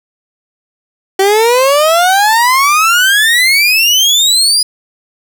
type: exponential sweep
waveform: 30% pulse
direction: up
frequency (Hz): 379.5 to 4978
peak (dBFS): -4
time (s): 1.19-4.63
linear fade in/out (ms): 5
effects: none